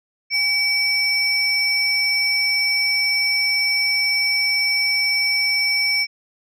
sine tone pair together, 2283 / 5389 Hz, D7 / E8, -50 / +37 cents, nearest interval octave + minor third, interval 1487 cents, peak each -17 / -18 dBFS, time 0.3-6.07 s, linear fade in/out 50 ms, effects tanh soft clip ceiling -13 dBFS

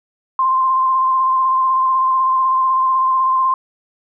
sine tone with vibrato, 1046.5 Hz, C6, in tune, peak -12 dBFS, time 0.39-3.54 s, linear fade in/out 2 ms, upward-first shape square, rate 16 Hz, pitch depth 16 cents each way, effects none

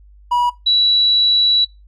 triangle / sine tone pair in turn, 970 / 3926 Hz, B5 / B7, -31 / -11 cents, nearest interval 2 octaves, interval 2420 cents, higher second, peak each -11 dBFS, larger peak neither, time 0.31-0.5 / 0.66-1.65 s, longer second, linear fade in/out 10 ms, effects noise-tail reverb RT60 0.2 s tail -20 dB re dry + added 50 Hz sine -42 dBFS peak until 1.87 s

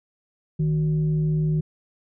sine tone with frequency modulation, 155.56 Hz, D#3, in tune, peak -19 dBFS, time 0.59-1.61 s, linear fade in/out 10 ms, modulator 216 Hz, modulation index 0.32, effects none

